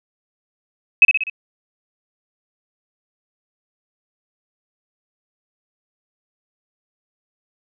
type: tone with echo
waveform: sine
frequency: 2564 Hz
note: E7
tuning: 49 cents flat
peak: -4 dBFS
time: 1.02-1.05 s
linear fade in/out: 2 ms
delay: 62 ms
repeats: 4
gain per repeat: -5 dB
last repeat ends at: 1.298 s
effects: none